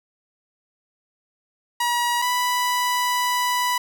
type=tone pair in turn; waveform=sawtooth; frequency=960 / 987.6 Hz; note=B5 / B5; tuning=-49 / 0 cents; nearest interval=unison; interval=49 cents; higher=second; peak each=-16 dBFS; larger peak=neither; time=1.8-2.22 / 2.22-3.78 s; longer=second; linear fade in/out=5 ms; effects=none